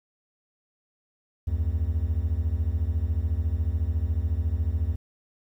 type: beating tone pair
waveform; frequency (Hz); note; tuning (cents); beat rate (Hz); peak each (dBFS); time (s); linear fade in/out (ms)
triangle; 72.7 / 86.7; D2 / F2; -17 / -12; 14; -24; 1.47-4.96; 10
effects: 10-bit